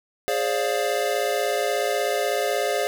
square chord, D half-diminished seventh, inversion second, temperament equal with one note detuned, 415.3 / 530.9 / 587.3 / 698.5 Hz, Ab4 / C5 / D5 / F5, 0 / +25 / 0 / 0 cents, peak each -28 dBFS, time 0.28-2.87 s, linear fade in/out 0 ms, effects none

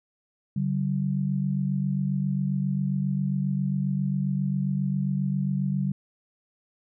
sine tone pair together, 142.77 / 190.2 Hz, D3 / F#3, -49 / +48 cents, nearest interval perfect fourth, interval 497 cents, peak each -26 / -26 dBFS, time 0.56-5.92 s, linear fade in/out 5 ms, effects none

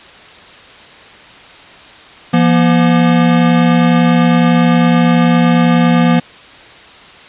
square tone pair together, 170.58 / 240.4 Hz, F3 / B3, -40 / -46 cents, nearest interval tritone, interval 594 cents, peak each -11 dBFS, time 2.33-6.2 s, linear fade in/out 10 ms, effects white hiss -37 dBFS RMS until 7.28 s + resampled to 8000 Hz

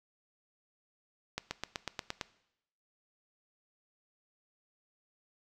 accelerating click train, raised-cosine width 0.2 ms, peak -17 dBFS, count 8, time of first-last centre 1.38-2.212 s, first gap 130 ms, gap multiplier 0.97, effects noise-tail reverb RT60 0.8 s tail -18 dB re dry

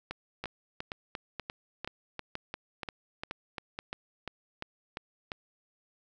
two click trains, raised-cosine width 0.3 ms, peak -20 / -20 dBFS, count 8 / 16, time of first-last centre 0.44-3.789 / 0.11-5.318 s, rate 2.09 / 2.88 Hz, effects 10-bit

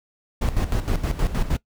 brown noise with tremolo, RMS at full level -20 dBFS, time 0.41-1.57 s, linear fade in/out 10 ms, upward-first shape square, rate 6.4 Hz, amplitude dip 70%, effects noise-tail reverb RT60 0.1 s tail -20 dB re dry

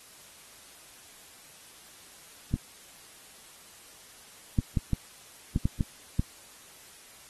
clicks, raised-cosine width 5 ms, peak -13 dBFS, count 8, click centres 2.54 / 4.588 / 4.772 / 4.933 / 5.561 / 5.655 / 5.808 / 6.195 s, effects white hiss -52 dBFS RMS until 7.29 s + AAC 32 kbps

